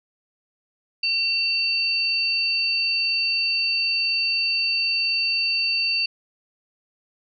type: tone pair together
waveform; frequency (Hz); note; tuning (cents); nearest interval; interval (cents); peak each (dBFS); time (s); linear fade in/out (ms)
sine; 2722 / 4581; F7 / D8; -45 / -44; major sixth; 901; -23 / -22; 1.03-6.06; 5
effects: none